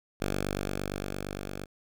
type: tone with level ramp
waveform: 5% pulse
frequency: 48.73 Hz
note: G1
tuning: 10 cents flat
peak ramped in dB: -17 to -26 dBFS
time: 0.2-1.66 s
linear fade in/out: 20 ms
effects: none